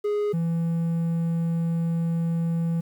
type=tone pair in turn; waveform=triangle; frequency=415.3 / 166.73 Hz; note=G#4 / E3; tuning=0 / +20 cents; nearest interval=octave + major third; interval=1580 cents; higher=first; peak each=-20 dBFS; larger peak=neither; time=0.04-0.33 / 0.33-2.81 s; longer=second; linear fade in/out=10 ms; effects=9-bit